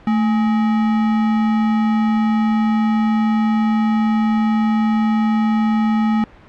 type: tone with sample-and-hold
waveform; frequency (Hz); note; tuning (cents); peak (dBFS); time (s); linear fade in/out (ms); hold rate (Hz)
sine; 220; A3; 0; -13; 0.07-6.24; 2; 1050
effects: pink hiss -44 dBFS RMS until 6.48 s + low-pass 2000 Hz 12 dB/octave